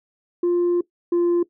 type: tone pair in turn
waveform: sine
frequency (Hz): 350 / 346.8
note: F4 / F4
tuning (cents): +4 / -12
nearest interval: unison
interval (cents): 16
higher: first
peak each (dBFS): -14 / -13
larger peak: second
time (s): 0.43-0.81 / 1.12-1.43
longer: first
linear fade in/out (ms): 5
effects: noise-tail reverb RT60 0.1 s tail -19 dB re dry + tanh soft clip ceiling -15 dBFS